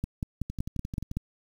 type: two click trains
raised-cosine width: 5 ms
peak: -17 / -22 dBFS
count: 7 / 8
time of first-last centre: 0.04-1.17 / 0.5-1.114 s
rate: 5.31 / 11.4 Hz
effects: 8-bit